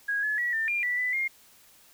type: tone with pitch steps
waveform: sine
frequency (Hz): 1647 / 1710 / 1930 / 1800 / 2398 / 1963 / 1994 / 2126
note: G#6 / A6 / B6 / A6 / D7 / B6 / B6 / C7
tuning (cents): -15 / -50 / -40 / +39 / +36 / -11 / +16 / +27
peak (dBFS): -25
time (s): 0.08-1.28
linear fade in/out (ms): 10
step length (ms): 150
effects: white hiss -57 dBFS RMS until 1.93 s